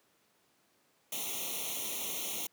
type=noise with comb filter; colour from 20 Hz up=white; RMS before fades=-37 dBFS; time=1.12-2.47 s; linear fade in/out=5 ms; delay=0.31 ms; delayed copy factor=+1; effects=pink hiss -70 dBFS RMS until 2.52 s + high-pass 200 Hz 12 dB/octave